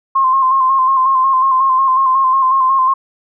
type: tone with vibrato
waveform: sine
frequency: 1057 Hz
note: C6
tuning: 17 cents sharp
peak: -9 dBFS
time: 0.15-2.94 s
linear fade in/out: 10 ms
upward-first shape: square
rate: 5.5 Hz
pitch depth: 32 cents each way
effects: none